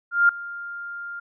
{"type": "tone with ADSR envelope", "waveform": "sine", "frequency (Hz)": 1400, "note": "F6", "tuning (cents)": 4, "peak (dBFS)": -11, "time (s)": [0.11, 1.2], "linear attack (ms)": 180, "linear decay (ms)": 3, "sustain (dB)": -20, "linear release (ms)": 9, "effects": []}